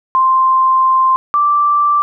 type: tone pair in turn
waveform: sine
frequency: 1046.5 / 1171.6 Hz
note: C6 / D6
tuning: 0 / -5 cents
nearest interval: major second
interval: 195 cents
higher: second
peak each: -8 / -9 dBFS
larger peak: first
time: 0.15-1.16 / 1.34-2.02 s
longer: first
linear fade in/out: 0 ms
effects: none